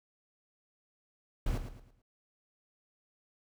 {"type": "noise with echo", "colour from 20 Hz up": "brown", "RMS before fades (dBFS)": -31, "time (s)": [1.46, 1.58], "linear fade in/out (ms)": 5, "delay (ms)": 110, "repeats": 4, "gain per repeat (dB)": -9, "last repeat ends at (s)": 2.02, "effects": []}